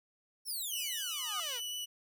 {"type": "exponential sweep", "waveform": "5% pulse", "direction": "down", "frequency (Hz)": [5600, 440], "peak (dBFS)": -29, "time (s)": [0.45, 1.61], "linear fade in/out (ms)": 50}
{"type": "tone with vibrato", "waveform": "sawtooth", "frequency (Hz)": 2960, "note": "F#7", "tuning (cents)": 0, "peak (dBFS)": -34, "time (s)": [0.71, 1.86], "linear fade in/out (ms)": 20, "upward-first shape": "sine", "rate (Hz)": 6.9, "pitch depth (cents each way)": 10}
{"type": "tone with exponential growth", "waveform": "sine", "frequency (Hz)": 1234, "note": "D#6", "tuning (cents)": -15, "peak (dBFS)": -34, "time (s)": [1, 1.4], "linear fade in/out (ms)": 1, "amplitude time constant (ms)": 86}
{"effects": []}